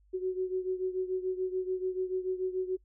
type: beating tone pair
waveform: sine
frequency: 370 / 376.9 Hz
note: F#4 / F#4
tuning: 0 / +32 cents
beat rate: 6.9 Hz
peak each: -31 / -35 dBFS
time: 0.13-2.77 s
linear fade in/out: 20 ms
effects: noise-tail reverb RT60 0.1 s tail -25 dB re dry + added 50 Hz sine -61 dBFS peak until 2.84 s